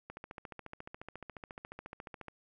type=click train; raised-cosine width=0.5 ms; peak=-29 dBFS; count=32; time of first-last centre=0.1-2.283 s; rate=14.2 Hz; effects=none